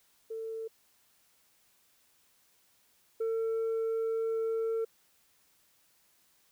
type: tone pair in turn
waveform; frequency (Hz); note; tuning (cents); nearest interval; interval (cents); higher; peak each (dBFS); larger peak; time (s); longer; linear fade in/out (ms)
sine; 447.4 / 450.3; A4 / A4; +29 / +40; unison; 11; second; -35 / -26; second; 0.3-0.68 / 3.2-4.85; second; 10
effects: tanh soft clip ceiling -28 dBFS + white hiss -68 dBFS RMS until 6.51 s